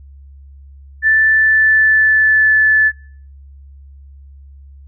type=tone with pitch glide; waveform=sine; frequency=1760 to 1739.8 Hz; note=A6 to A6; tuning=0 to -20 cents; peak=-8 dBFS; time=1.02-2.92 s; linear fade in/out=50 ms; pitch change=-20 cents; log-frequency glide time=1.3-2.53 s; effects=noise-tail reverb RT60 0.5 s tail -21 dB re dry + added 69 Hz sine -36 dBFS peak until 4.87 s